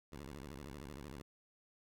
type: tone with vibrato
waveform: 10% pulse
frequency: 70.1 Hz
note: C#2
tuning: 20 cents sharp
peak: -39 dBFS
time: 0.12-1.22 s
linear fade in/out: 5 ms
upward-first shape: square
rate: 13 Hz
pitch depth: 180 cents each way
effects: none